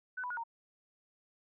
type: tone with pitch steps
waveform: sine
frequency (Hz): 1503 / 990 / 1449 / 925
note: F#6 / B5 / F#6 / A#5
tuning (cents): +27 / +4 / -37 / -14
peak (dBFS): -36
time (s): 0.17-0.438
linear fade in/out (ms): 10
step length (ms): 67
effects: none